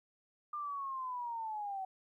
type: linear sweep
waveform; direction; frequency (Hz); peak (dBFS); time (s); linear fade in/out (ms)
sine; down; 1204 to 752; -37; 0.53-1.85; 5
effects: 13-bit